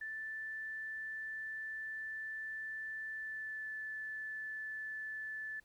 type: tone with pitch glide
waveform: sine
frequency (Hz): 1760 to 1745.8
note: A6 to A6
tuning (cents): 0 to -14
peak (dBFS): -40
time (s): 0.01-5.6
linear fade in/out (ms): 5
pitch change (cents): -14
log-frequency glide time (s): 3.11-3.7
effects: pink hiss -72 dBFS RMS until 5.64 s